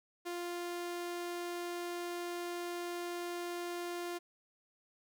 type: tone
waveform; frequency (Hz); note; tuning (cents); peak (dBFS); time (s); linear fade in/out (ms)
sawtooth; 349.2; F4; 0; -34; 0.25-4.19; 20
effects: none